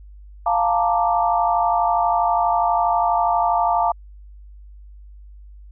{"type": "chord", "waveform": "sine", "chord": "Bb major seventh", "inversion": "second", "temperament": "equal", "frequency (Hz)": [698.5, 880, 932.3, 1174.7], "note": ["F5", "A5", "Bb5", "D6"], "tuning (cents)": [0, 0, 0, 0], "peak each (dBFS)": [-19, -21, -23, -24], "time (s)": [0.46, 3.92], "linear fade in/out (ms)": 5, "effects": ["added 50 Hz sine -39 dBFS peak until 5.71 s"]}